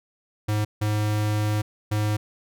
square tone bursts at uneven times, 105.8 Hz, G#2, 33 cents sharp, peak -22 dBFS, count 3, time 0.48-0.65 / 0.81-1.62 / 1.91-2.17 s, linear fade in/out 10 ms, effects none

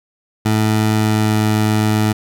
20% pulse tone with pitch glide, 108.5 to 107.56 Hz, A2 to A2, -24 to -39 cents, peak -8 dBFS, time 0.45-2.13 s, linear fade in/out 10 ms, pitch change -15 cents, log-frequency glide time 0.91-1.46 s, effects none

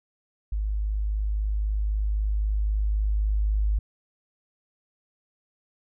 sine tone with level ramp, 51.91 Hz, G#1, in tune, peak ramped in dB -24 to -20 dBFS, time 0.52-3.79 s, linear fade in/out 5 ms, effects none

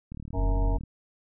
click train, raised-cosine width 5 ms, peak -27 dBFS, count 28, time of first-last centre 0.12-0.836 s, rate 37.7 Hz
harmonic tone, 93 Hz, F#2, 9 cents sharp, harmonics 1 / 3 / 5 / 7 / 9 / 10, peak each -31 / -36 / -38 / -39 / -41 / -41 dBFS, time 0.33-0.78 s, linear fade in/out 20 ms
sine tone, 43.65 Hz, F1, in tune, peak -22 dBFS, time 0.37-0.78 s, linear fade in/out 10 ms
effects none

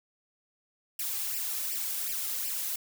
blue noise with flanger, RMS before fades -33 dBFS, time 0.99-2.76 s, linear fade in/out 5 ms, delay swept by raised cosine 0.38 to 2.48 ms, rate 2.7 Hz, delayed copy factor +0.85, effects none

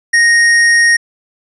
sine tone with tanh clipping, 1864.7 Hz, A#6, in tune, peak -8 dBFS, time 0.13-0.97 s, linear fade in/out 10 ms, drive 18 dB, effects resampled to 24000 Hz

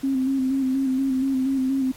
sine tone with vibrato, 265.3 Hz, C4, 24 cents sharp, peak -19 dBFS, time 0.03-1.92 s, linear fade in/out 10 ms, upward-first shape square, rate 4.2 Hz, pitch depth 34 cents each way, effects pink hiss -46 dBFS RMS until 1.96 s + MP3 64 kbps

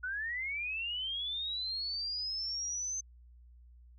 sine linear sweep, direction up, 1447 to 6272 Hz, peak -34 dBFS, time 0.03-3.01 s, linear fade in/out 10 ms, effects added 60 Hz sine -54 dBFS peak until 3.98 s

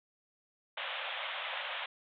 white band-pass noise, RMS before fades -39 dBFS, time 0.77-1.86 s, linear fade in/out 5 ms, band 520 to 3600 Hz, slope 96 dB/octave, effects none

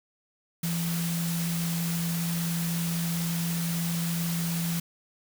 sine tone in noise, 168.6 Hz, E3, 39 cents sharp, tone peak -27 dBFS, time 0.63-4.8 s, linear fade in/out 5 ms, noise white, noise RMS -35 dBFS, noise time 0.63-4.8 s, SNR +5 dB, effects none

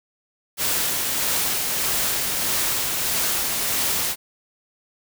white noise with tremolo, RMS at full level -22 dBFS, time 0.57-4.16 s, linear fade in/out 50 ms, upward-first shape sine, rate 1.6 Hz, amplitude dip 25%, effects none

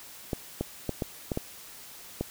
clicks, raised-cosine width 2 ms, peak -15 dBFS, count 7, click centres 0.332 / 0.61 / 0.893 / 1.022 / 1.318 / 1.374 / 2.21 s, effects white hiss -47 dBFS RMS until 2.3 s

